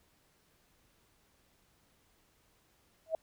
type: tone with exponential growth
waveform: sine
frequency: 644 Hz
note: E5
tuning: 41 cents flat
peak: -25 dBFS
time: 3.06-3.15 s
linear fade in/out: 2 ms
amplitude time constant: 18 ms
effects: pink hiss -70 dBFS RMS until 3.22 s